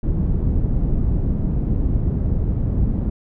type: low-pass noise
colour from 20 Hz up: pink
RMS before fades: -19 dBFS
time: 0.03-3.1 s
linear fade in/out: 5 ms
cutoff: 200 Hz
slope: 12 dB/octave
effects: none